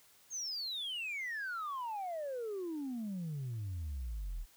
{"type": "exponential sweep", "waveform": "sine", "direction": "down", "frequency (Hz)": [6600, 36.71], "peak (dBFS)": -35, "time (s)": [0.3, 4.46], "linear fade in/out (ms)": 50, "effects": ["tanh soft clip ceiling -35 dBFS", "white hiss -64 dBFS RMS until 4.56 s"]}